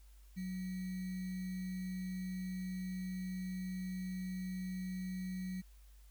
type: tone with sample-and-hold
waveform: sine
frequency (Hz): 185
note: F#3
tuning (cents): 0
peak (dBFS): -38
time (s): 0.36-5.62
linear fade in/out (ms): 20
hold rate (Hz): 2100
effects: added 50 Hz sine -56 dBFS peak until 6.1 s + white hiss -70 dBFS RMS until 6.1 s